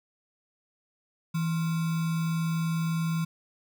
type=tone with sample-and-hold; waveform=sine; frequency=164.2 Hz; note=E3; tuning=6 cents flat; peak=-25 dBFS; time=1.34-3.25 s; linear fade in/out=10 ms; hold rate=1225 Hz; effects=none